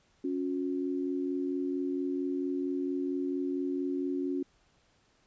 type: tone pair together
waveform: sine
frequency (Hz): 277.2 / 361.6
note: C#4 / F#4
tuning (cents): 0 / -40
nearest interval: perfect fourth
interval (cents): 460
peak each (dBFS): -31 / -34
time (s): 0.24-4.43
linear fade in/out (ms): 5
effects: pink hiss -68 dBFS RMS until 5.26 s + resampled to 16000 Hz